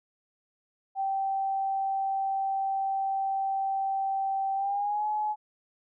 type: tone with pitch glide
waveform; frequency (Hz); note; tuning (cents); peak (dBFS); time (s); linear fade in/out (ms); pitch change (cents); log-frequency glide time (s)
sine; 778 to 848.4; G5 to G#5; -13 to +37; -26; 0.95-5.36; 50; +150; 4.55-5.06
effects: none